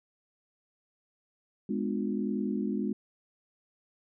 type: chord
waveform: sine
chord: G# diminished seventh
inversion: none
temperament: just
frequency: 207.7 / 249.2 / 299 / 358.8 Hz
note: G#3 / B3 / D4 / F4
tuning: 0 / +16 / +31 / +47 cents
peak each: -31 / -34 / -36 / -37 dBFS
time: 1.69-2.93 s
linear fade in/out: 5 ms
effects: none